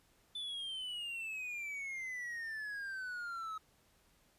triangle exponential sweep, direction down, 3520 to 1274 Hz, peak -38 dBFS, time 0.35-3.58 s, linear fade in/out 5 ms, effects pink hiss -70 dBFS RMS until 4.38 s + resampled to 32000 Hz

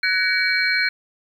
sine tone cluster, 1497 / 1675 / 1875 / 2273 / 4196 Hz, F#6 / G#6 / A#6 / C#7 / C8, +20 / +14 / +10 / +43 / +4 cents, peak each -22 / -27 / -29 / -21 / -24 dBFS, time 0.03-0.89 s, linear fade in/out 5 ms, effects 8-bit

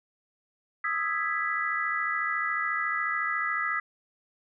sine chord, E major seventh, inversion third, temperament equal, 1244.5 / 1318.5 / 1661.2 / 1975.5 Hz, D#6 / E6 / G#6 / B6, 0 / 0 / 0 / 0 cents, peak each -32 / -33 / -33 / -30 dBFS, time 0.84-3.8 s, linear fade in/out 5 ms, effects none

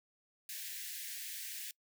white high-pass noise, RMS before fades -44 dBFS, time 0.49-1.71 s, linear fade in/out 2 ms, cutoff 1600 Hz, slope 96 dB/octave, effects noise-tail reverb RT60 0.1 s tail -23 dB re dry

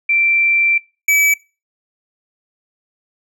sine / square tone pair in turn, 2349 / 2295 Hz, D7 / D7, 0 / -40 cents, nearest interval unison, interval 40 cents, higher first, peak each -12 / -11 dBFS, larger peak second, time 0.09-0.78 / 1.08-1.34 s, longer first, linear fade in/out 5 ms, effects noise-tail reverb RT60 0.3 s tail -21 dB re dry

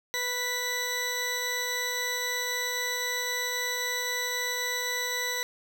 20% pulse tone pair together, 493.9 / 1971.8 Hz, B4 / B6, 0 / -3 cents, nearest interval 2 octaves, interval 2397 cents, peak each -30 / -24 dBFS, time 0.14-5.43 s, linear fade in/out 0 ms, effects none

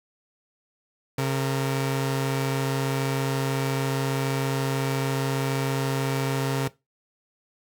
sawtooth tone pair together, 135.2 / 460 Hz, C#3 / A#4, -43 / -23 cents, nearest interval octave + major sixth, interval 2120 cents, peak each -20 / -27 dBFS, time 1.18-6.68 s, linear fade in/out 5 ms, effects noise-tail reverb RT60 0.2 s tail -17 dB re dry

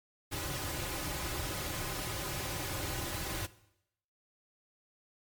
pink noise with comb filter, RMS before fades -37 dBFS, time 0.31-3.47 s, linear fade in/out 20 ms, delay 4.4 ms, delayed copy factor -0.7, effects noise-tail reverb RT60 0.8 s tail -18 dB re dry + MP3 96 kbps

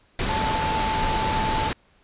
sine tone in noise, 877 Hz, A5, 6 cents flat, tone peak -24 dBFS, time 0.29-1.69 s, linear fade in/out 2 ms, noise pink, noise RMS -25 dBFS, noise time 0.19-1.73 s, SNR -2 dB, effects pink hiss -60 dBFS RMS until 2.03 s + resampled to 8000 Hz

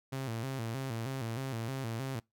sawtooth tone with vibrato, 123.47 Hz, B2, in tune, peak -31 dBFS, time 0.12-2.2 s, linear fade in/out 10 ms, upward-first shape square, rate 3.2 Hz, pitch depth 140 cents each way, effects noise-tail reverb RT60 0.2 s tail -25 dB re dry

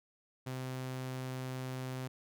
sawtooth tone, 129.3 Hz, C3, 20 cents flat, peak -34 dBFS, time 0.46-2.08 s, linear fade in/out 10 ms, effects none

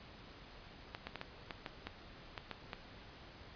clicks, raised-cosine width 0.3 ms, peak -25 dBFS, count 10, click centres 0.949 / 1.07 / 1.157 / 1.214 / 1.508 / 1.662 / 1.87 / 2.378 / 2.513 / 2.732 s, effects pink hiss -55 dBFS RMS until 3.55 s + resampled to 11025 Hz

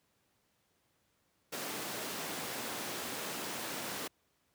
pink high-pass noise, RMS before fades -40 dBFS, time 1.52-4.08 s, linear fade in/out 10 ms, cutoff 230 Hz, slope 12 dB/octave, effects pink hiss -75 dBFS RMS until 4.54 s + high-pass 80 Hz 12 dB/octave

